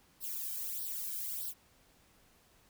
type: noise with flanger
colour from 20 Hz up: violet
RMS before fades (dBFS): -39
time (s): 0.2-1.54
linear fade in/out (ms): 50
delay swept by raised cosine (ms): 0.21 to 1.31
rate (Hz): 1.6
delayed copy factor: +0.85
effects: pink hiss -66 dBFS RMS until 2.69 s